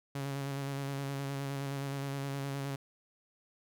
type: tone with vibrato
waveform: sawtooth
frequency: 138.59 Hz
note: C#3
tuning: in tune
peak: -31 dBFS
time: 0.15-2.76 s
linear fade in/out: 5 ms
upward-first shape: square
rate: 9.6 Hz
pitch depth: 20 cents each way
effects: none